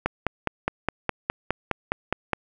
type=click train; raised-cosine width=0.5 ms; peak=-7 dBFS; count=12; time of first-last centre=0.06-2.333 s; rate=4.84 Hz; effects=none